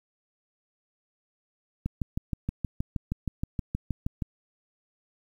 click train, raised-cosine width 5 ms, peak -16 dBFS, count 16, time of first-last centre 1.86-4.222 s, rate 6.35 Hz, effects 9-bit

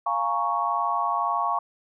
sine chord, Bb minor seventh, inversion second, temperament equal, 698.5 / 830.6 / 932.3 / 1108.7 Hz, F5 / Ab5 / Bb5 / Db6, 0 / 0 / 0 / 0 cents, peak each -29 / -30 / -29 / -25 dBFS, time 0.06-1.59 s, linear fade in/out 5 ms, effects none

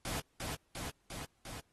pink noise with echo, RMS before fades -39 dBFS, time 0.05-0.2 s, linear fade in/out 2 ms, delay 350 ms, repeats 4, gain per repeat -2 dB, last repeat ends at 1.6 s, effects pink hiss -75 dBFS RMS until 1.72 s + AAC 32 kbps

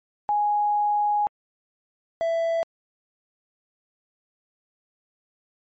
sine / triangle tone pair in turn, 830.6 / 663.5 Hz, G#5 / E5, 0 / +11 cents, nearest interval major third, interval 389 cents, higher first, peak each -19 dBFS, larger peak neither, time 0.29-1.27 / 2.21-2.63 s, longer first, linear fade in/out 0 ms, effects MP3 32 kbps

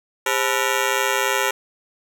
10% pulse ring-modulated tone, 466 Hz, A#4, 1 cent flat, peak -7 dBFS, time 0.26-1.51 s, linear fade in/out 5 ms, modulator 61.6 Hz, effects none

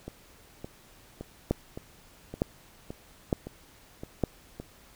two click trains, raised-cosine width 2 ms, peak -24 / -11 dBFS, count 9 / 4, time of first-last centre 0.08-4.6 / 1.51-4.237 s, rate 1.77 / 1.1 Hz, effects pink hiss -56 dBFS RMS until 4.95 s

